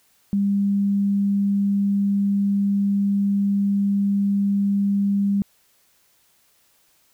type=tone; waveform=sine; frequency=200 Hz; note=G3; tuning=35 cents sharp; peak=-17 dBFS; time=0.33-5.42 s; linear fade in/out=0 ms; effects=white hiss -61 dBFS RMS until 7.13 s